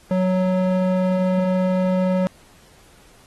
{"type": "tone with band-pass filter", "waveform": "square", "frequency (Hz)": 185, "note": "F#3", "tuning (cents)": 0, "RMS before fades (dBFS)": -19, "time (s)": [0.11, 2.27], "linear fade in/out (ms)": 0, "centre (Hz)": 400, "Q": 1.8, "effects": ["pink hiss -52 dBFS RMS until 3.26 s", "AAC 32 kbps"]}